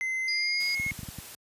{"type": "tone with pitch glide", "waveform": "triangle", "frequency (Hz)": [2061, 2165], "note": ["C7", "C#7"], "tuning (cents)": [-27, -41], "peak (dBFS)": -26, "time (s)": [0.01, 0.91], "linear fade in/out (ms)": 0, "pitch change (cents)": 86, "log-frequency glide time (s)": [0.24, 0.64]}
{"type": "tone", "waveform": "sine", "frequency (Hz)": 4900, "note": "D#8", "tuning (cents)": -27, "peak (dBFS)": -29, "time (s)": [0.28, 0.75], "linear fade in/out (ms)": 2}
{"type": "noise", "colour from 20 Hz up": "white", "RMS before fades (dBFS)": -44, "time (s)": [0.6, 1.35], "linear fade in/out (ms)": 2}
{"type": "clicks", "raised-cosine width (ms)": 5, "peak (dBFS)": -25, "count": 7, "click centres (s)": [0.798, 0.864, 0.917, 0.991, 1.032, 1.087, 1.186]}
{"effects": ["high-pass 60 Hz 12 dB/octave", "resampled to 32000 Hz"]}